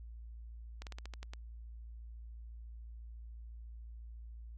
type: slowing click train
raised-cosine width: 0.2 ms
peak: -29 dBFS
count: 8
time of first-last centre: 0.82-1.335 s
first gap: 48 ms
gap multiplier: 1.14
effects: added 57 Hz sine -46 dBFS peak until 4.57 s